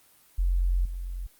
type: tone with level steps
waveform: sine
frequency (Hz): 44.53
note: F1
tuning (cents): +34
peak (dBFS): -21 / -31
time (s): 0.38-1.27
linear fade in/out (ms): 10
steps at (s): 0.85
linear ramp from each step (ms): 5
effects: white hiss -59 dBFS RMS until 1.39 s + Opus 32 kbps